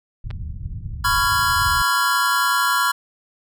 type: low-pass noise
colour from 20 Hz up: white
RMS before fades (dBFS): -29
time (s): 0.24-1.82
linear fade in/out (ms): 5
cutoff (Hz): 110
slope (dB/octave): 24
type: clicks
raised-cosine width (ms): 0.3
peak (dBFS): -24 / -21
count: 2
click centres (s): 0.305 / 0.31
type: chord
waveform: square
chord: C# dominant seventh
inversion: third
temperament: just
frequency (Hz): 997.9 / 1108.7 / 1385.9 / 1663.1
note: B5 / C#6 / E#6 / G#6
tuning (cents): +18 / 0 / -14 / +2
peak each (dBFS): -23 / -24 / -21 / -25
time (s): 1.04-2.92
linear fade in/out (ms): 10
effects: none